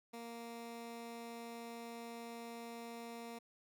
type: tone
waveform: 15% pulse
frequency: 233.1 Hz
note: A#3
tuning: in tune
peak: -40 dBFS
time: 0.13-3.39 s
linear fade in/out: 10 ms
effects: none